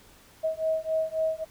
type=beating tone pair; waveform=sine; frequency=636 / 639.7 Hz; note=D#5 / D#5; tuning=+38 / +48 cents; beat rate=3.7 Hz; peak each=-28 dBFS; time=0.43-1.45 s; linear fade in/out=20 ms; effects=pink hiss -55 dBFS RMS until 1.5 s